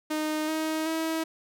sawtooth tone with pitch steps, 308.4 / 315.2 / 322.2 Hz, D#4 / D#4 / E4, -15 / +23 / -39 cents, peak -23 dBFS, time 0.1-1.24 s, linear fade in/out 10 ms, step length 380 ms, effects none

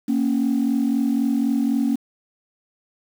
sine tone pair together, 232.3 / 276.2 Hz, A#3 / C#4, -6 / -6 cents, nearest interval minor third, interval 300 cents, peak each -19 dBFS, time 0.08-1.96 s, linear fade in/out 10 ms, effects tanh soft clip ceiling -13 dBFS + 7-bit

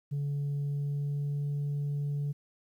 sine tone with pitch glide, 142.9 to 144.14 Hz, D3 to D3, -47 to -32 cents, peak -27 dBFS, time 0.11-2.33 s, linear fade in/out 20 ms, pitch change +15 cents, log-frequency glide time 0.62-1.48 s, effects tanh soft clip ceiling -28 dBFS + 11-bit

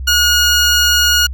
15% pulse tone, 1441 Hz, F#6, 46 cents flat, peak -3 dBFS, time 0.07-1.27 s, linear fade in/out 10 ms, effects added 65 Hz sine -21 dBFS peak until 1.33 s

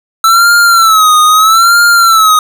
square tone with vibrato, 1318.5 Hz, E6, in tune, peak -4 dBFS, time 0.24-2.39 s, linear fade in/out 2 ms, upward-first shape sine, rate 0.78 Hz, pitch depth 110 cents each way, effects none

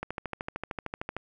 click train, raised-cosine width 0.5 ms, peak -18 dBFS, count 16, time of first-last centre 0.03-1.166 s, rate 13.2 Hz, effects 10-bit

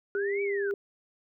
sine linear two-way sweep, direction up then down, 1424 to 2322 to 1424 Hz, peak -34 dBFS, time 0.15-0.71 s, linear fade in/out 0 ms, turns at 0.42 s
sine tone, 400.3 Hz, G4, 36 cents sharp, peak -27 dBFS, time 0.15-0.74 s, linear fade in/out 2 ms
effects none

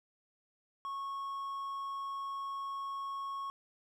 triangle tone, 1100 Hz, C#6, 14 cents flat, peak -35 dBFS, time 0.85-3.5 s, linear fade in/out 0 ms, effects none

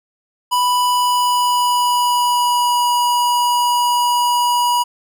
square tone with pitch glide, 987.8 to 969.7 Hz, B5 to B5, 0 to -32 cents, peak -14 dBFS, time 0.51-4.84 s, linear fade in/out 20 ms, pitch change -32 cents, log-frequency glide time 0.86-2.89 s, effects none

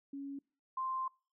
sine tone pair in turn, 278.2 / 1046.1 Hz, C#4 / C6, +6 / -1 cents, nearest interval octave + major seventh, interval 2293 cents, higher second, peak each -40 / -34 dBFS, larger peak second, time 0.13-0.39 / 0.77-1.08 s, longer second, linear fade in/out 5 ms, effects noise-tail reverb RT60 0.4 s tail -26 dB re dry

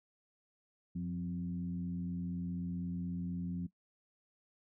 sine tone with frequency modulation, 176.5 Hz, F3, 19 cents sharp, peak -35 dBFS, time 0.95-3.67 s, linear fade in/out 10 ms, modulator 84.1 Hz, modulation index 0.66, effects noise-tail reverb RT60 0.1 s tail -18 dB re dry

